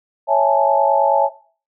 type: chord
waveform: sine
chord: A major seventh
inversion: first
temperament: equal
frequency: 554.4 / 659.3 / 830.6 / 880 Hz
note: C#5 / E5 / G#5 / A5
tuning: 0 / 0 / 0 / 0 cents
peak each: -17 dBFS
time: 0.27-1.3 s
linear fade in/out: 50 ms
effects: noise-tail reverb RT60 0.4 s tail -17 dB re dry